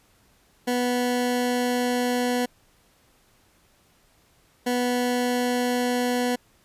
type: tone pair in turn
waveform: 20% pulse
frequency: 246.2 / 246.2 Hz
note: B3 / B3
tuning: -5 / -5 cents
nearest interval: unison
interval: 0 cents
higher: neither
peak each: -17 dBFS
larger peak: neither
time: 0.67-2.46 / 4.66-6.36 s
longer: first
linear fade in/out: 10 ms
effects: pink hiss -61 dBFS RMS until 6.64 s + resampled to 32000 Hz